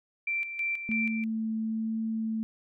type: tone with tremolo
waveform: sine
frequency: 2349 Hz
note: D7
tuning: in tune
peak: -27 dBFS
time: 0.27-1.24 s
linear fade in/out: 5 ms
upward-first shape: square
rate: 3.1 Hz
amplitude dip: 60%
type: tone with vibrato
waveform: sine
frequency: 221.9 Hz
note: A3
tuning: 15 cents sharp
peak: -28 dBFS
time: 0.89-2.43 s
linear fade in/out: 0 ms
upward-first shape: triangle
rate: 1.1 Hz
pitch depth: 8 cents each way
effects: none